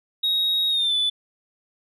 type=tone with pitch glide; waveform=sine; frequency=3778 to 3485 Hz; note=A#7 to A7; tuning=+22 to -17 cents; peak=-17 dBFS; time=0.23-1.1 s; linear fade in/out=10 ms; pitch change=-139 cents; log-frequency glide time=0.69-0.95 s; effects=tanh soft clip ceiling -17 dBFS